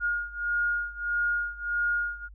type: beating tone pair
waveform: sine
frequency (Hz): 1426 / 1427.6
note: F6 / F6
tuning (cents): +36 / +38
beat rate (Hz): 1.6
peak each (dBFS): -28 / -30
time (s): 0-2.29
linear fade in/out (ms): 50
effects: added 50 Hz sine -45 dBFS peak until 2.34 s